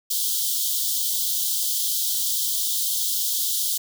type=high-pass noise; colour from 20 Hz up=white; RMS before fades=-24 dBFS; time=0.1-3.78 s; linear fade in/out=10 ms; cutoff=3100 Hz; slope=96 dB/octave; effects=none